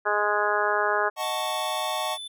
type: harmonic tone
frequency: 208 Hz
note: G#3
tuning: 3 cents sharp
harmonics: 2 / 3 / 4 / 5 / 6 / 7 / 8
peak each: -29 / -29 / -29 / -29 / -29 / -29 / -29 dBFS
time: 0.05-1.1 s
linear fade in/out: 20 ms
type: chord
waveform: square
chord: D# half-diminished seventh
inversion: none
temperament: equal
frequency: 622.3 / 740 / 880 / 1108.7 Hz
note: D#5 / F#5 / A5 / C#6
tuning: 0 / 0 / 0 / 0 cents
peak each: -33 dBFS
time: 1.16-2.18 s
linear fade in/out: 50 ms
type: tone with vibrato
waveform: square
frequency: 3517 Hz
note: A7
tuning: 1 cent flat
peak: -35 dBFS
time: 1.22-2.28 s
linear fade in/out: 10 ms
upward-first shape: triangle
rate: 1.9 Hz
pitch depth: 15 cents each way
effects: none